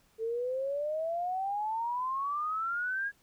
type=exponential sweep; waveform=sine; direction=up; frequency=440 to 1661.2 Hz; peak=-30 dBFS; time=0.18-3.12 s; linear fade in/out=50 ms; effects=pink hiss -67 dBFS RMS until 3.22 s